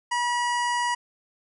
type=harmonic tone; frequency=966 Hz; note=B5; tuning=39 cents flat; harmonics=1 / 2 / 3 / 5 / 6 / 7 / 8 / 9 / 10; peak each=-24 / -29 / -35 / -39 / -43 / -42 / -44 / -46 / -44 dBFS; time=0.11-0.95 s; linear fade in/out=10 ms; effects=none